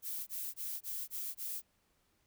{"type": "noise bursts", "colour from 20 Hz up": "violet", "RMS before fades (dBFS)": -40, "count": 6, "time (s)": [0.02, 1.62], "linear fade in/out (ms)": 50, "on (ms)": 250, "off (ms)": 20, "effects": ["pink hiss -75 dBFS RMS until 2.26 s"]}